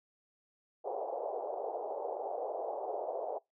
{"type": "band-pass noise", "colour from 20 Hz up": "white", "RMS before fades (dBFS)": -38, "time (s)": [0.84, 3.39], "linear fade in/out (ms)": 20, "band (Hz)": [410, 800], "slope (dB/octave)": 48, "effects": ["noise-tail reverb RT60 0.2 s tail -26 dB re dry"]}